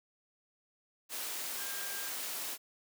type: tone in noise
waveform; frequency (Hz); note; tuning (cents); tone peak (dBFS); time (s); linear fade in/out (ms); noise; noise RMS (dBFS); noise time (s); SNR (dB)
sine; 1604; G6; +39; -46; 1.57-2.12; 50; white; -39; 1.09-2.58; -10
effects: high-pass 300 Hz 12 dB/octave